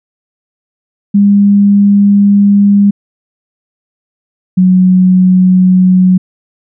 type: tone pair in turn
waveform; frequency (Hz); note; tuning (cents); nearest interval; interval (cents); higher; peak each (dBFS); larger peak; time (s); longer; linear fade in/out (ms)
sine; 201.8 / 184.32; G#3 / F#3; -49 / -6; major second; 157; first; -3; neither; 1.14-2.91 / 4.57-6.18; first; 10
effects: none